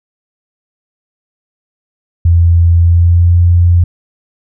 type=tone with pitch glide; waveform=sine; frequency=85 to 87.04 Hz; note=F2 to F2; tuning=-46 to -5 cents; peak=-4 dBFS; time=2.25-3.84 s; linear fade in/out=5 ms; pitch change=+41 cents; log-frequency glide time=2.77-3.38 s; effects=none